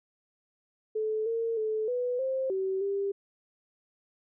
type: tone with pitch steps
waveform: sine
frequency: 434.2 / 457.5 / 434.7 / 493.9 / 527 / 381.8 / 397.3 Hz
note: A4 / A#4 / A4 / B4 / C5 / G4 / G4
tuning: -23 / -32 / -21 / 0 / +12 / -46 / +23 cents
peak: -27 dBFS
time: 0.95-3.12 s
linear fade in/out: 10 ms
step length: 310 ms
effects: none